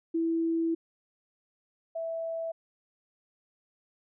sine tone pair in turn, 329.6 / 657.9 Hz, E4 / E5, 0 / -4 cents, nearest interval octave, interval 1196 cents, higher second, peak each -25 / -31 dBFS, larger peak first, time 0.14-0.75 / 1.95-2.52 s, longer first, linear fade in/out 10 ms, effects none

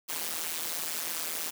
white noise with amplitude modulation, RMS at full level -30 dBFS, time 0.08-1.51 s, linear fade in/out 20 ms, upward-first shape sine, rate 163 Hz, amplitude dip 100%, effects high-pass 200 Hz 12 dB/octave

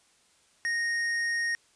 sine tone with hard clipping, 1861 Hz, A#6, 3 cents flat, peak -28 dBFS, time 0.65-1.55 s, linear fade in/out 0 ms, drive 9 dB, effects white hiss -64 dBFS RMS until 1.75 s + resampled to 22050 Hz

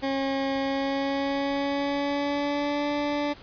20% pulse tone with pitch glide, 271.7 to 291.2 Hz, C#4 to D4, -35 to -15 cents, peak -20 dBFS, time 0.02-3.34 s, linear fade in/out 20 ms, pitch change +120 cents, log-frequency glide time 0.58-2.89 s, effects pink hiss -48 dBFS RMS until 3.42 s + resampled to 11025 Hz

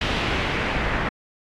pink noise with low-pass filter sweep, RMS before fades -24 dBFS, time 0.01-1.09 s, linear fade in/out 5 ms, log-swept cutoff 3200 to 1900 Hz, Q 1.7, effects AAC 64 kbps

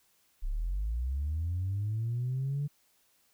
sine linear sweep, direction up, 30.83 to 146.83 Hz, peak -28 dBFS, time 0.42-2.68 s, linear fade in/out 20 ms, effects tanh soft clip ceiling -26 dBFS + white hiss -69 dBFS RMS until 3.33 s

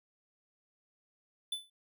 square tone with exponential decay, 3499 Hz, A7, 10 cents flat, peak -31 dBFS, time 1.52-1.7 s, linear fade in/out 5 ms, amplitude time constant 38 ms, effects none

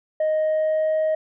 sine tone with pitch glide, 622.3 to 627.4 Hz, D#5 to D#5, 0 to +14 cents, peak -16 dBFS, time 0.2-1.15 s, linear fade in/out 5 ms, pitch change +14 cents, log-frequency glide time 0.32-0.97 s, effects tanh soft clip ceiling -17 dBFS

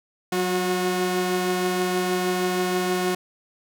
sawtooth tone pair together, 184.52 / 362.7 Hz, F#3 / F#4, -4 / -34 cents, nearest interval octave, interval 1170 cents, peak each -23 / -19 dBFS, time 0.32-3.15 s, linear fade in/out 5 ms, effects none

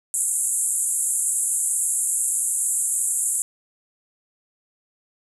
white band-pass noise, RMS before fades -23 dBFS, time 0.14-3.42 s, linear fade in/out 0 ms, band 7200 to 11000 Hz, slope 96 dB/octave, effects none

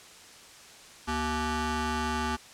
20% pulse ring-modulated tone, 311.1 Hz, D#4, in tune, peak -20 dBFS, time 1.07-2.37 s, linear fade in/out 20 ms, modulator 550 Hz, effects white hiss -50 dBFS RMS until 2.53 s + low-pass 8000 Hz 12 dB/octave

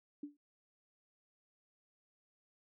sine tone with exponential decay, 291 Hz, D4, 16 cents flat, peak -38 dBFS, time 0.23-0.37 s, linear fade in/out 5 ms, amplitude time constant 30 ms, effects none

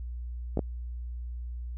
clicks, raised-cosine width 2 ms, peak -15 / -14 dBFS, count 2, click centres 0.573 / 0.592 s, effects added 60 Hz sine -34 dBFS peak until 1.77 s

